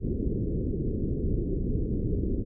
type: low-pass noise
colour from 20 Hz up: pink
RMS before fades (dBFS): -28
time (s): 0-2.45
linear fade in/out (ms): 50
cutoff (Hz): 440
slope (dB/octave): 48
effects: none